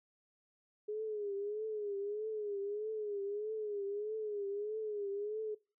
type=tone with vibrato; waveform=sine; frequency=416.8 Hz; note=G#4; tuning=6 cents sharp; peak=-36 dBFS; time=0.88-5.55 s; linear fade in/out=10 ms; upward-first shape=triangle; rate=1.6 Hz; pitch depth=97 cents each way; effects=noise-tail reverb RT60 0.4 s tail -24 dB re dry